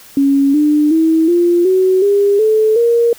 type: tone with pitch steps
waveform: sine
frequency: 277.2 / 298.8 / 322.1 / 347.2 / 374.3 / 403.5 / 435 / 468.9 Hz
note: C#4 / D4 / E4 / F4 / F#4 / G#4 / A4 / A#4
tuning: 0 / +30 / -40 / -10 / +20 / -50 / -20 / +10 cents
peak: -8 dBFS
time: 0.17-3.13 s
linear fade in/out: 2 ms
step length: 370 ms
effects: white hiss -40 dBFS RMS until 3.18 s